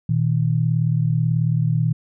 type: tone pair together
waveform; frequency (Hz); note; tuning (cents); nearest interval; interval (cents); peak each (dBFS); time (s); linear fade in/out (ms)
sine; 119.63 / 158; A#2 / D#3; +45 / +27; perfect fourth; 482; -19; 0.09-1.93; 5
effects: none